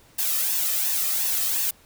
blue noise with flanger, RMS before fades -24 dBFS, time 0.18-1.71 s, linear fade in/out 10 ms, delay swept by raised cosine 1.1 to 1.63 ms, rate 2.8 Hz, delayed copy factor +0.55, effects pink hiss -55 dBFS RMS until 1.85 s

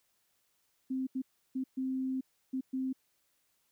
sine tone bursts at uneven times, 261.6 Hz, C4, in tune, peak -31 dBFS, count 6, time 0.9-1.07 / 1.15-1.22 / 1.55-1.64 / 1.77-2.21 / 2.53-2.61 / 2.73-2.93 s, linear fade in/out 10 ms, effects white hiss -75 dBFS RMS until 3.71 s

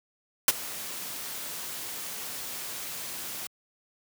white noise with ADSR envelope, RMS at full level -17 dBFS, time 0.48-3.47 s, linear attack 3 ms, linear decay 30 ms, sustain -20 dB, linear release 3 ms, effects high-pass 100 Hz 12 dB/octave

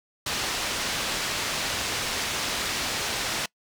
white low-pass noise, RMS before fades -29 dBFS, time 0.26-3.46 s, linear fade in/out 5 ms, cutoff 5200 Hz, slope 12 dB/octave, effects noise-tail reverb RT60 0.1 s tail -24 dB re dry

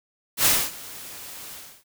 white noise with ADSR envelope, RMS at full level -17 dBFS, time 0.37-1.84 s, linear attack 85 ms, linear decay 250 ms, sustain -22 dB, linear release 310 ms, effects none

